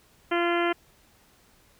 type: harmonic tone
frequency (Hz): 344.6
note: F4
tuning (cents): -23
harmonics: 1 / 2 / 3 / 4 / 5 / 6 / 7 / 8 / 9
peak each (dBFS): -25 / -29 / -33 / -31 / -34 / -34 / -38 / -39 / -38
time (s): 0.31-0.73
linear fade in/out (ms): 10
effects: pink hiss -60 dBFS RMS until 1.79 s